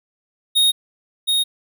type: tone with echo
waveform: square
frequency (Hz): 3729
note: A#7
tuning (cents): 0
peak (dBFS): -13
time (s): 0.55-0.72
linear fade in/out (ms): 20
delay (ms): 720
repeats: 1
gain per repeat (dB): -3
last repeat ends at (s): 1.44
effects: none